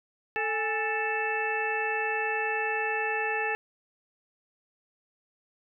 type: harmonic tone with a mistuned harmonic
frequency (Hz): 440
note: A4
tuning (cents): 0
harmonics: 1 / 2 / 3 / 4 / 5 / 6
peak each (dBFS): -33 / -32 / -41 / -31 / -41 / -33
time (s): 0.36-3.55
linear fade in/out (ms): 0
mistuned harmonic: 2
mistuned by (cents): -100
effects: none